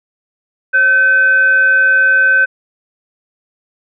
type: tone with frequency modulation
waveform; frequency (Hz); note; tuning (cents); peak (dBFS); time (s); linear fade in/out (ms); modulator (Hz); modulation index
sine; 1531; G6; -41; -7; 0.73-2.46; 20; 990; 0.23
effects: none